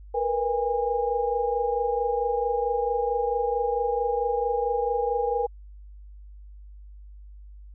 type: tone cluster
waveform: sine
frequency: 466.2 / 490.7 / 814 Hz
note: A#4 / B4 / G#5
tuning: 0 / -11 / -35 cents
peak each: -27 dBFS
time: 0.14-5.47 s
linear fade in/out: 10 ms
effects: added 50 Hz sine -42 dBFS peak until 7.74 s